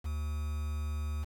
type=tone with quantisation; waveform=triangle; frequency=75 Hz; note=D2; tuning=37 cents sharp; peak=-30 dBFS; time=0.04-1.25 s; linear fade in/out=20 ms; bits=8; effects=none